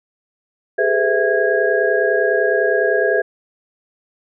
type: tone cluster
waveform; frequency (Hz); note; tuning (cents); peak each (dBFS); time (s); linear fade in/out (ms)
sine; 401.1 / 431 / 505 / 659 / 1645; G4 / A4 / B4 / E5 / G#6; +40 / -36 / +39 / -1 / -17; -20; 0.78-3.22; 10
effects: none